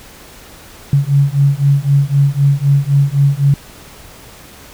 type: beating tone pair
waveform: sine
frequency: 138.59 / 142.49 Hz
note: C#3 / C#3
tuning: 0 / +48 cents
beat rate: 3.9 Hz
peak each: -12 / -12 dBFS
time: 0.93-3.54 s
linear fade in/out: 2 ms
effects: pink hiss -38 dBFS RMS until 4.73 s